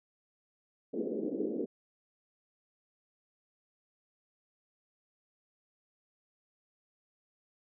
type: band-pass noise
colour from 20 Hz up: white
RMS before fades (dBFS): -35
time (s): 0.93-1.66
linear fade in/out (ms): 10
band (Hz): 210 to 480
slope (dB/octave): 48
effects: none